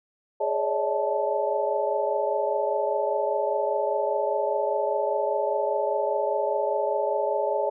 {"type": "tone cluster", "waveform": "sine", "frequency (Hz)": [417.5, 555, 580, 635, 873], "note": ["G#4", "C#5", "D5", "D#5", "A5"], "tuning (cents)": [9, 2, -22, 35, -14], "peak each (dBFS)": -29, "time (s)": [0.4, 7.7], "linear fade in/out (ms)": 10, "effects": []}